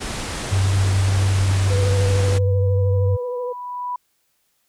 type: low-pass noise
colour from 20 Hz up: pink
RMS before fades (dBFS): -28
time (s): 0-2.39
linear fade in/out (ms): 20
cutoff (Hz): 10000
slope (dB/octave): 48
type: tone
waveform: sine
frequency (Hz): 96.5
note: G2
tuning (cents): -27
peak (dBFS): -15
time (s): 0.51-3.17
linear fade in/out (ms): 20
type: tone with vibrato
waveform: sine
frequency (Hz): 493.9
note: B4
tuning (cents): 0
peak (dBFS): -23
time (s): 1.7-3.53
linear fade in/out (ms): 10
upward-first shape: triangle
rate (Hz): 13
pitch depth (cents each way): 35
type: tone with exponential growth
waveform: sine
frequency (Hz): 986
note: B5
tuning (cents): -3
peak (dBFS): -22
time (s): 1.89-3.96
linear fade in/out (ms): 5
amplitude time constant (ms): 450
effects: white hiss -67 dBFS RMS until 4.68 s